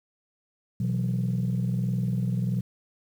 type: chord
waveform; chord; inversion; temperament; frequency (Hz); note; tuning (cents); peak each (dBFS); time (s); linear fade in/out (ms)
sine; B suspended fourth; none; equal; 123.47 / 164.81 / 185; B2 / E3 / F#3; 0 / 0 / 0; -25 / -30 / -27; 0.8-2.61; 5
effects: tanh soft clip ceiling -19 dBFS + 9-bit